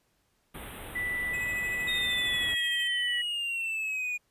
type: band-stop noise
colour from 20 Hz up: pink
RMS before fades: -42 dBFS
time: 0.54-2.55 s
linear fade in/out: 10 ms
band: 3700 to 8500 Hz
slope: 96 dB/octave
type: tone with pitch glide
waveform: sine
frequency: 1975.5 to 1930.4 Hz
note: B6 to B6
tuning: 0 to -40 cents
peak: -29 dBFS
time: 0.95-3.22 s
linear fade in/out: 10 ms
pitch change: -40 cents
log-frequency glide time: 2.16-2.56 s
type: tone with tremolo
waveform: square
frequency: 2548 Hz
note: D#7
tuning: 41 cents sharp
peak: -37 dBFS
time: 1.33-2.88 s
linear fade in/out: 10 ms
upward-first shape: sine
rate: 13 Hz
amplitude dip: 65%
type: exponential sweep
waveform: triangle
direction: down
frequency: 3729 to 2438 Hz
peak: -28 dBFS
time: 1.87-4.18 s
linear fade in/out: 20 ms
effects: pink hiss -72 dBFS RMS until 4.3 s + resampled to 32000 Hz